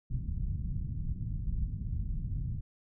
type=low-pass noise; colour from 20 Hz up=pink; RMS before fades=-34 dBFS; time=0.1-2.61 s; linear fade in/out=10 ms; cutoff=160 Hz; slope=24 dB/octave; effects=none